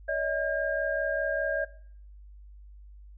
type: tone cluster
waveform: sine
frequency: 570 / 635 / 1613 Hz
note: C#5 / D#5 / G6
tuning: +48 / +35 / +49 cents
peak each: -31 dBFS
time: 0.08-1.65 s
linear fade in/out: 10 ms
effects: noise-tail reverb RT60 0.6 s tail -19 dB re dry + added 50 Hz sine -46 dBFS peak until 3.17 s